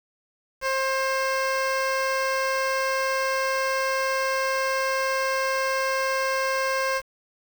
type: tone with notch filter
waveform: 15% pulse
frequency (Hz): 531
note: C5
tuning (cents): +25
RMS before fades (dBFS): -25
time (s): 0.61-7.02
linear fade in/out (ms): 50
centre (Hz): 12000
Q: 0.73
effects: 7-bit